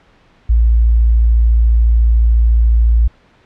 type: tone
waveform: sine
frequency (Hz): 57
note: A#1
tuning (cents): -38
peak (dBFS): -7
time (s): 0.49-3.08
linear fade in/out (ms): 10
effects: pink hiss -50 dBFS RMS until 3.45 s + low-pass 3000 Hz 12 dB/octave